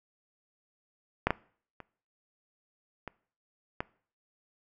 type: clicks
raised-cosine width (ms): 0.5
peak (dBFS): -9 / -10 / -28 / -23 / -16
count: 5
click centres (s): 1.27 / 1.306 / 1.803 / 3.077 / 3.805
effects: noise-tail reverb RT60 0.5 s tail -22 dB re dry